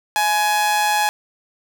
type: tone with amplitude modulation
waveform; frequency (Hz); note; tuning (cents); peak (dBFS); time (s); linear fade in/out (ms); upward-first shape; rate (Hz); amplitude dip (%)
sawtooth; 840; G#5; +19; -10; 0.16-1.09; 0; sine; 179; 45
effects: none